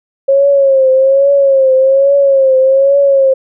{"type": "tone with vibrato", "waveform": "sine", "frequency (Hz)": 542, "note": "C#5", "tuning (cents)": -39, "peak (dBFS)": -5, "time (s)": [0.28, 3.34], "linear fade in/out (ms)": 10, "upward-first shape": "triangle", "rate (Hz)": 1.2, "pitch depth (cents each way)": 73, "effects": []}